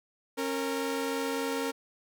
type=tone pair together; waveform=sawtooth; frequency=273 / 462.5 Hz; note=C#4 / A#4; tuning=-26 / -14 cents; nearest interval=major sixth; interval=912 cents; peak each=-29 / -28 dBFS; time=0.37-1.72 s; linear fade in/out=20 ms; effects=none